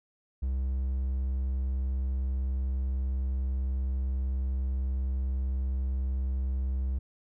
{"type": "tone", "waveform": "triangle", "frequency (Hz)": 65.41, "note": "C2", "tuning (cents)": 0, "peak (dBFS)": -25, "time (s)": [0.42, 6.99], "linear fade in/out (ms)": 10, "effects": []}